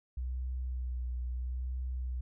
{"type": "tone with vibrato", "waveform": "sine", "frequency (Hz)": 62.4, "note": "B1", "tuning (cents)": 19, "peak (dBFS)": -33, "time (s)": [0.17, 2.21], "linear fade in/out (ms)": 5, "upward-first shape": "sine", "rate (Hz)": 0.76, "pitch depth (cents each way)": 28, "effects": []}